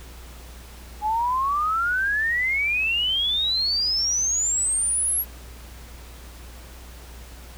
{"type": "exponential sweep", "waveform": "sine", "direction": "up", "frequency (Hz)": [830.6, 11710], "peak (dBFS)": -20, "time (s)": [1.01, 5.25], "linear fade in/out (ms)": 50, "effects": ["added 60 Hz sine -40 dBFS peak until 7.57 s", "pink hiss -46 dBFS RMS until 7.57 s"]}